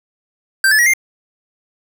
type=tone with pitch steps; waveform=square; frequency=1568 / 1729.8 / 1908.3 / 2105 Hz; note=G6 / A6 / A#6 / C7; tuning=0 / -30 / +40 / +10 cents; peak=-10 dBFS; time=0.64-0.936 s; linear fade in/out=2 ms; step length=74 ms; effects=8-bit